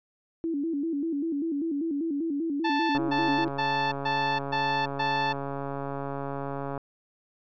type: tone with vibrato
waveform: sine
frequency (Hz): 306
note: D#4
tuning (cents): -29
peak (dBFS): -26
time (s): 0.44-3.48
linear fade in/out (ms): 0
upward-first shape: square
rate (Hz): 5.1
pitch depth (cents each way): 130
type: tone bursts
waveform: sawtooth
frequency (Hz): 880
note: A5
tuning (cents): 0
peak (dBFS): -21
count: 6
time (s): 2.64-5.33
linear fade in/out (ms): 10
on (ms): 340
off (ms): 130
type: click train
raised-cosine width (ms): 1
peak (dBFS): -20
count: 533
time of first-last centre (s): 2.95-6.777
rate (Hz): 139
effects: resampled to 11025 Hz